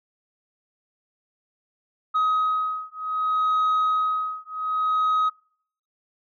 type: beating tone pair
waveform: sine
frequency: 1263 / 1263.65 Hz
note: D#6 / D#6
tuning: +26 / +26 cents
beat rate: 0.65 Hz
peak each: -22 dBFS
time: 2.14-5.3 s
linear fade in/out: 20 ms
effects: noise-tail reverb RT60 0.6 s tail -26 dB re dry + tanh soft clip ceiling -17 dBFS